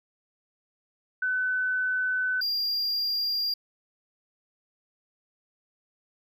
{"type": "tone pair in turn", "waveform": ["sine", "triangle"], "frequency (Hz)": [1508, 4788], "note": ["F#6", "D8"], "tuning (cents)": [32, 33], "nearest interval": "octave + minor sixth", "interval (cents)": 2001, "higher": "second", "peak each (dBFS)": -24, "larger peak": "neither", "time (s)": [[1.22, 2.41], [2.41, 3.54]], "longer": "first", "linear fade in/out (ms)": 5, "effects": []}